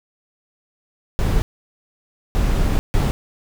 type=noise bursts at uneven times; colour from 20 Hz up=brown; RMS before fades=-17 dBFS; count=3; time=1.19-1.42 / 2.35-2.79 / 2.94-3.11 s; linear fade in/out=0 ms; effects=none

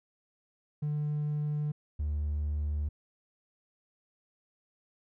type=tone pair in turn; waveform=triangle; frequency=149 / 74.5 Hz; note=D3 / D2; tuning=+25 / +25 cents; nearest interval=octave; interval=1200 cents; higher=first; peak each=-26 dBFS; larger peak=neither; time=0.82-1.72 / 1.99-2.89 s; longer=neither; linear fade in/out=10 ms; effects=tanh soft clip ceiling -24 dBFS

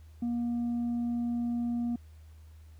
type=tone with tanh clipping; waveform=sine; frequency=237.8 Hz; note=A#3; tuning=35 cents sharp; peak=-29 dBFS; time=0.22-1.96 s; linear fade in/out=5 ms; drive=2 dB; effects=added 78 Hz sine -49 dBFS peak until 2.79 s + pink hiss -67 dBFS RMS until 2.79 s

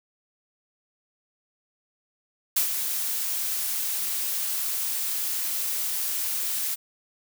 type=noise with ADSR envelope; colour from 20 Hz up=blue; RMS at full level=-21 dBFS; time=2.56-6.76 s; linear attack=7 ms; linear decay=100 ms; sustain=-7 dB; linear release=24 ms; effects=none

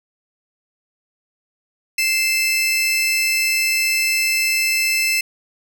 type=tone pair together; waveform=sawtooth; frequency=2093 / 2637 Hz; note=C7 / E7; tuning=0 / 0 cents; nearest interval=major third; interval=400 cents; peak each=-19 / -14 dBFS; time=1.98-5.21 s; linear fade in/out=5 ms; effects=none

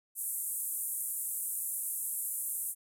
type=band-pass noise; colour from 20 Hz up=pink; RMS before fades=-36 dBFS; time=0.15-2.75 s; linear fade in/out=50 ms; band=8500 to 14000 Hz; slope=48 dB/octave; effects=none

